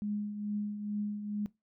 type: tone with tremolo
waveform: sine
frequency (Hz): 207.7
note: G#3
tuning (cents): 0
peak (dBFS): -30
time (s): 0.02-1.46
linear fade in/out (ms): 0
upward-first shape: triangle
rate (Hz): 2.3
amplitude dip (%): 60
effects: noise-tail reverb RT60 0.2 s tail -20 dB re dry